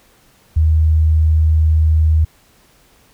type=tone; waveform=sine; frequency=78.7 Hz; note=D#2; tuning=20 cents sharp; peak=-9 dBFS; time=0.56-2.25 s; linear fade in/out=10 ms; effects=pink hiss -52 dBFS RMS until 3.13 s